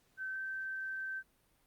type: tone with pitch glide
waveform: sine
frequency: 1538 to 1551.4 Hz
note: G6 to G6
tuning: -33 to -18 cents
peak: -37 dBFS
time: 0.17-1.23 s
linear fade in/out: 50 ms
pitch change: +15 cents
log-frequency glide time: 0.31-0.38 s
effects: pink hiss -72 dBFS RMS until 1.66 s + Opus 48 kbps